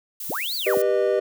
violet noise, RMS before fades -32 dBFS, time 0.2-0.82 s, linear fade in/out 5 ms
sine linear two-way sweep, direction up then down, 45.82 to 4714 to 45.82 Hz, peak -26 dBFS, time 0.29-0.78 s, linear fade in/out 10 ms, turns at 0.55 s
triangle chord, G augmented, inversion none, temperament just, 392 / 490 / 612.5 Hz, G4 / B4 / D#5, 0 / -14 / -27 cents, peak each -20 / -21 / -21 dBFS, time 0.66-1.2 s, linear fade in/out 10 ms
effects none

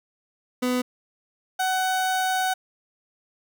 30% pulse tone pair in turn, 250 / 749.2 Hz, B3 / F#5, +21 / +21 cents, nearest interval octave + perfect fifth, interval 1900 cents, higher second, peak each -19 dBFS, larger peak neither, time 0.62-0.82 / 1.59-2.54 s, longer second, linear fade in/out 10 ms, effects none

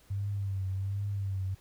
sine tone with vibrato, 98 Hz, G2, in tune, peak -30 dBFS, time 0.1-1.55 s, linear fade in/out 10 ms, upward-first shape triangle, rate 1.3 Hz, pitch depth 65 cents each way, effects pink hiss -62 dBFS RMS until 1.6 s

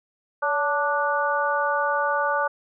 harmonic tone with a mistuned harmonic, 293.7 Hz, D4, in tune, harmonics 2 / 3 / 4 / 5, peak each -26 / -26 / -26 / -26 dBFS, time 0.42-2.48 s, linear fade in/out 10 ms, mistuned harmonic 2, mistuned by -51 cents, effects none

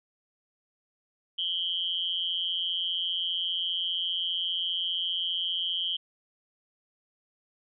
sine tone with amplitude modulation, 3136 Hz, G7, in tune, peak -23 dBFS, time 1.38-5.97 s, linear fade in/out 10 ms, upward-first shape sine, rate 175 Hz, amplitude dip 100%, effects none

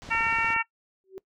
pink low-pass noise, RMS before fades -44 dBFS, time 0.02-0.54 s, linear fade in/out 0 ms, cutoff 6600 Hz, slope 24 dB/octave
click train, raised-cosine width 2 ms, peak -28 dBFS, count 9, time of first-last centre 0.09-0.563 s, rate 16.9 Hz
harmonic tone, 454.7 Hz, A#4, 43 cents flat, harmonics 2 / 3 / 4 / 5 / 6, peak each -29 / -29 / -29 / -29 / -29 dBFS, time 0.1-0.63 s, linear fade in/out 20 ms
sine tone with exponential growth, 381.2 Hz, G4, 48 cents flat, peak -32 dBFS, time 1.04-1.18 s, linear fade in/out 0 ms, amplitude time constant 29 ms
effects noise-tail reverb RT60 0.1 s tail -21 dB re dry

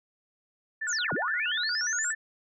sine tone with vibrato, 1600 Hz, G6, 35 cents sharp, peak -29 dBFS, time 0.81-2.15 s, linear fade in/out 10 ms, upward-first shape square, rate 8.5 Hz, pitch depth 170 cents each way
sine linear two-way sweep, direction down then up, 7910 to 112 to 7910 Hz, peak -29 dBFS, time 0.87-2.13 s, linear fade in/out 20 ms, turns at 1.13 s
effects none

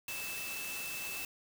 sine tone in noise, 2637 Hz, E7, in tune, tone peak -41 dBFS, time 0.08-1.25 s, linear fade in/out 2 ms, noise white, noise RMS -42 dBFS, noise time 0.08-1.25 s, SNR -2 dB, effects none

